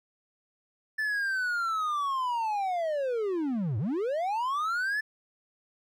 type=linear two-way sweep; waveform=triangle; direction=down then up; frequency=1760 to 98 to 1760 Hz; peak=-25 dBFS; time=0.98-5.01 s; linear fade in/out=10 ms; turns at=3.78 s; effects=none